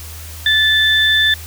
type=tone pair together; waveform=sine; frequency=1747 / 3536 Hz; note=A6 / A7; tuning=-13 / +8 cents; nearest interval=octave; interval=1221 cents; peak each=-13 dBFS; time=0.46-1.34 s; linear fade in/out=2 ms; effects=added 80 Hz sine -31 dBFS peak until 1.46 s + white hiss -35 dBFS RMS until 1.46 s